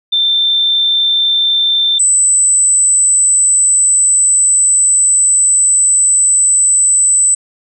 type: tone pair in turn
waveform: sine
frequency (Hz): 3568 / 8010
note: A7 / B8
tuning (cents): +23 / +23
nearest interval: octave + major second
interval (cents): 1400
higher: second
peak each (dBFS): -9 / -7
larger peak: second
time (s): 0.12-1.99 / 1.99-7.35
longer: second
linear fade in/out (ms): 10
effects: none